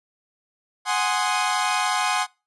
sawtooth chord, Ab dominant seventh, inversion third, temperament equal, 740 / 830.6 / 1046.5 / 1244.5 Hz, Gb5 / Ab5 / C6 / Eb6, 0 / 0 / 0 / 0 cents, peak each -22 / -22 / -22 / -25 dBFS, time 0.85-2.27 s, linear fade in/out 50 ms, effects noise-tail reverb RT60 0.3 s tail -25 dB re dry + resampled to 24000 Hz

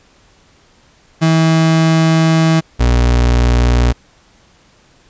35% pulse tone pair in turn, 161.6 / 60.36 Hz, E3 / B1, -34 / -39 cents, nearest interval octave + perfect fourth, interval 1705 cents, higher first, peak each -7 dBFS, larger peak neither, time 1.21-2.61 / 2.79-3.93 s, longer first, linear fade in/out 20 ms, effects pink hiss -50 dBFS RMS until 5.09 s + resampled to 16000 Hz

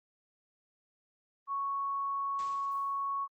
sine tone, 1108.7 Hz, C#6, in tune, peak -31 dBFS, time 1.47-3.28 s, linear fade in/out 50 ms
white noise with exponential decay, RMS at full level -45 dBFS, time 2.39-3.13 s, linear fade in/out 0 ms, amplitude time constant 160 ms
effects Opus 24 kbps

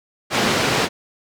pink band-pass noise, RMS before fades -19 dBFS, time 0.3-0.89 s, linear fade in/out 50 ms, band 170 to 5400 Hz, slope 12 dB/octave, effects none

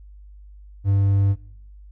triangle tone, 99 Hz, G2, 18 cents sharp, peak -13 dBFS, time 0.84-1.36 s, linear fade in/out 50 ms, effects noise-tail reverb RT60 0.7 s tail -24 dB re dry + added 50 Hz sine -41 dBFS peak until 1.91 s

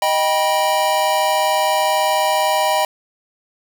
square chord, Eb augmented, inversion none, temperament equal with one note detuned, 622.3 / 784 / 971.9 Hz, Eb5 / G5 / B5, 0 / 0 / -28 cents, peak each -20 dBFS, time 0.02-2.85 s, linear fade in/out 2 ms, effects none

